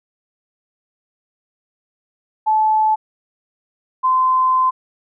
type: tone pair in turn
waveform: sine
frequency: 867 / 1031.6 Hz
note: A5 / C6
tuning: -26 / -25 cents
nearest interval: minor third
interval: 301 cents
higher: second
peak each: -12 dBFS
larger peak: neither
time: 2.46-2.96 / 4.03-4.71 s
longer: second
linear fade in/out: 20 ms
effects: none